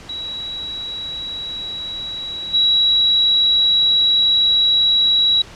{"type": "tone with level steps", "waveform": "sine", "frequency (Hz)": 3889, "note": "B7", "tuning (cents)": -27, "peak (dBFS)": [-24, -11], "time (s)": [0.09, 5.42], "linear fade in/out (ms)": 5, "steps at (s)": 2.53, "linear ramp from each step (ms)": 20, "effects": ["pink hiss -39 dBFS RMS until 5.55 s", "low-pass 6000 Hz 12 dB/octave"]}